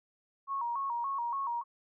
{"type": "tone with vibrato", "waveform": "sine", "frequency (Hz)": 1019, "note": "C6", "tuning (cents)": -46, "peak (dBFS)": -31, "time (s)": [0.47, 1.64], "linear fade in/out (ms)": 50, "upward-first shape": "square", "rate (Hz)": 3.5, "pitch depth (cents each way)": 130, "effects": []}